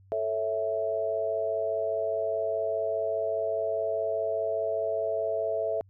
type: chord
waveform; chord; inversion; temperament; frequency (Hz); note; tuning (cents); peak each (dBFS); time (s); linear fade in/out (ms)
sine; A major; none; equal; 440 / 554.4 / 659.3; A4 / C#5 / E5; 0 / 0 / 0; -32 / -34 / -28; 0.12-5.81; 0
effects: added 96 Hz sine -54 dBFS peak until 5.89 s